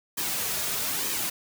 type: noise with flanger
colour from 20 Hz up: white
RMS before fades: -29 dBFS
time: 0.17-1.3 s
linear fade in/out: 10 ms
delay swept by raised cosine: 1.4 to 3.9 ms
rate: 1.1 Hz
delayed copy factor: -0.5
effects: none